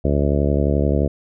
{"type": "harmonic tone", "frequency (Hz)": 71.5, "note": "D2", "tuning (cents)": -46, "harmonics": [1, 2, 3, 4, 5, 6, 7, 8, 9], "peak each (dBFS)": [-19, -22, -24, -25, -26, -27, -27, -28, -29], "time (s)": [0.04, 1.08], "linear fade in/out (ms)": 10, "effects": []}